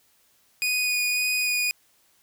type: tone with vibrato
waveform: sawtooth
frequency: 2473 Hz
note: D#7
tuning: 11 cents flat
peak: -19 dBFS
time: 0.62-1.71 s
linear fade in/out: 0 ms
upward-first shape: sine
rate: 1.8 Hz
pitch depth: 9 cents each way
effects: white hiss -63 dBFS RMS until 2.22 s